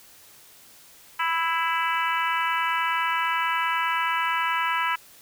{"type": "harmonic tone with a mistuned harmonic", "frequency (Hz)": 329.5, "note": "E4", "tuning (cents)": -1, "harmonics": [3, 4, 5, 6, 7, 8, 9], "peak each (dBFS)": [-26, -28, -30, -32, -33, -34, -35], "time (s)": [1.19, 4.96], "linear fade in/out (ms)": 10, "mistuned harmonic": 6, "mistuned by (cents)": 19, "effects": ["white hiss -51 dBFS RMS until 5.21 s"]}